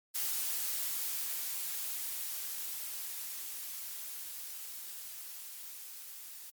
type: noise with level ramp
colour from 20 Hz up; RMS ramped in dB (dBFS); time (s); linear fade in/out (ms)
blue; -34 to -48; 0.14-6.51; 20
effects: Opus 48 kbps